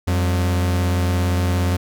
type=tone pair together; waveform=45% pulse; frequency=89.35 / 196 Hz; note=F2 / G3; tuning=+40 / 0 cents; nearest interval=octave + major second; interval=1360 cents; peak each=-17 / -27 dBFS; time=0.07-1.77 s; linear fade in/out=10 ms; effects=none